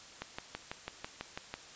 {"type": "click train", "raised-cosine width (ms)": 0.3, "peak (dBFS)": -22, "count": 9, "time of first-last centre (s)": [0.22, 1.54], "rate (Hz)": 6.06, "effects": ["white hiss -52 dBFS RMS until 1.75 s", "resampled to 16000 Hz"]}